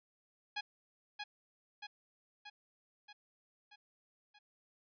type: tone with echo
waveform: 10% pulse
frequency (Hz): 830.6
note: G#5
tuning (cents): 0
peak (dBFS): -28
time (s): 0.56-0.61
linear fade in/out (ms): 10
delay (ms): 630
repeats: 6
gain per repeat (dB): -4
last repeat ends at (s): 4.39
effects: resampled to 11025 Hz